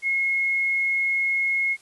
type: tone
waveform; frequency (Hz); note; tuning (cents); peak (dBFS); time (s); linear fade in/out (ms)
sine; 2165; C#7; -41; -20; 0.02-1.77; 50
effects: white hiss -54 dBFS RMS until 1.81 s + resampled to 24000 Hz